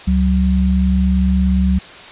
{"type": "tone pair together", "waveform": "sine", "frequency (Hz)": [70.2, 187.41], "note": ["C#2", "F#3"], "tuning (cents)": [22, 22], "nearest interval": "octave + perfect fourth", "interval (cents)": 1700, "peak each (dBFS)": -14, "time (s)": [0.07, 1.79], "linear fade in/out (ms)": 10, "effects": ["white hiss -36 dBFS RMS until 2.11 s", "resampled to 8000 Hz"]}